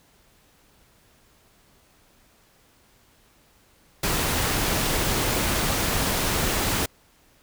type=noise; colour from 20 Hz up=pink; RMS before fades=-24 dBFS; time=4.03-6.86 s; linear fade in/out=5 ms; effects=pink hiss -59 dBFS RMS until 7.42 s